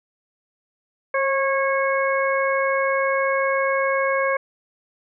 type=harmonic tone with a mistuned harmonic; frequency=547 Hz; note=C#5; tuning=23 cents flat; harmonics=1 / 2 / 3 / 4; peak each=-21 / -24 / -26 / -27 dBFS; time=1.14-4.37 s; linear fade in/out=5 ms; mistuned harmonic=1; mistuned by=-24 cents; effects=none